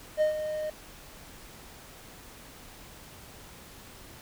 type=tone with ADSR envelope; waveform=triangle; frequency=615 Hz; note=D#5; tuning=20 cents flat; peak=-18 dBFS; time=0.17-0.7 s; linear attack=43 ms; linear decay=120 ms; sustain=-10 dB; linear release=4 ms; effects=pink hiss -49 dBFS RMS until 4.21 s